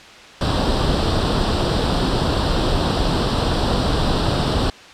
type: noise with comb filter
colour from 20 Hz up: pink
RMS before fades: -18 dBFS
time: 0.41-4.7 s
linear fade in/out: 2 ms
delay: 0.23 ms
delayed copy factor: +0.75
effects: white hiss -40 dBFS RMS until 4.93 s + low-pass 4000 Hz 12 dB/octave